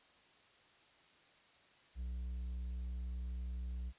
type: tone with hard clipping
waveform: sine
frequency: 61.74 Hz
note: B1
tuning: in tune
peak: -40 dBFS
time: 1.95-3.93 s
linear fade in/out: 50 ms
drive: 3 dB
effects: white hiss -66 dBFS RMS until 3.98 s + resampled to 8000 Hz